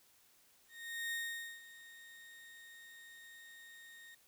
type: tone with ADSR envelope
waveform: 35% pulse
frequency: 1852 Hz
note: A#6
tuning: 12 cents flat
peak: -35 dBFS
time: 0.68-4.15 s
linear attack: 440 ms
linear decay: 480 ms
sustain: -17 dB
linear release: 7 ms
effects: white hiss -68 dBFS RMS until 4.27 s